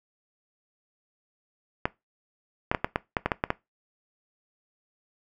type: clicks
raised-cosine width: 0.5 ms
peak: -8 dBFS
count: 10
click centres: 1.855 / 2.715 / 2.748 / 2.845 / 2.959 / 3.168 / 3.26 / 3.318 / 3.439 / 3.504 s
effects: noise-tail reverb RT60 0.2 s tail -20 dB re dry